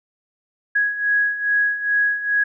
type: beating tone pair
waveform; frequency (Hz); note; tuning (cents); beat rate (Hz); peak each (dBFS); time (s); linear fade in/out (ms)
sine; 1661.2 / 1663.6; G#6 / G#6; 0 / +2; 2.4; -23 / -18; 0.75-2.44; 10
effects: none